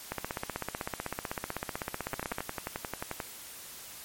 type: two click trains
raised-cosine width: 0.5 ms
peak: -17 / -18 dBFS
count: 37 / 13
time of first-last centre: 0.12-2.384 / 2.14-3.202 s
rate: 15.9 / 11.3 Hz
effects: white hiss -46 dBFS RMS until 4.04 s + MP3 64 kbps